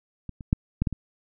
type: clicks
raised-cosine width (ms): 5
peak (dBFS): -22 / -26 / -7 / -10 / -12 / -19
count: 6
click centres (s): 0.293 / 0.408 / 0.529 / 0.82 / 0.872 / 0.927
effects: none